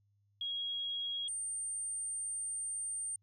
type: tone pair in turn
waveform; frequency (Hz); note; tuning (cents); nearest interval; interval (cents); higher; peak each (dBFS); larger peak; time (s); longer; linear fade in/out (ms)
sine; 3297 / 8802; G#7 / C#9; -13 / -13; octave + perfect fourth; 1700; second; -35 / -36; first; 0.41-1.28 / 1.28-3.16; second; 2
effects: added 101 Hz sine -70 dBFS peak until 3.22 s